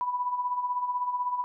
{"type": "tone with tremolo", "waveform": "sine", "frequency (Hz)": 987.8, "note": "B5", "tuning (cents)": 0, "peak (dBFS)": -24, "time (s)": [0.01, 1.44], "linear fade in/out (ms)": 0, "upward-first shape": "sine", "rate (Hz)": 16, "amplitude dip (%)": 60, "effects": []}